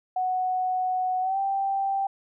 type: tone with pitch glide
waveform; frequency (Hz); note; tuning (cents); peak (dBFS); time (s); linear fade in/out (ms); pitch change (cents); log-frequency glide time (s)
sine; 740 to 783.5; F#5 to G5; 0 to -1; -23; 0.16-2.07; 5; +99; 1.21-1.38
effects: none